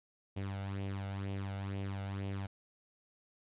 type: tone with flanger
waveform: sawtooth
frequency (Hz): 98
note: G2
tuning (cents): 0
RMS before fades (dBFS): -39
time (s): 0.36-2.47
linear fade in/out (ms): 10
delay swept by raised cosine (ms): 0.33 to 1.43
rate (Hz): 2.1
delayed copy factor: +0.6
effects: resampled to 8000 Hz